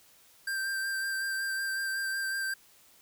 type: tone with vibrato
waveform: square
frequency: 1575 Hz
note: G6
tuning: 8 cents sharp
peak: -31 dBFS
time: 0.47-2.54 s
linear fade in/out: 5 ms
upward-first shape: sine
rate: 5.4 Hz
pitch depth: 18 cents each way
effects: white hiss -60 dBFS RMS until 3.01 s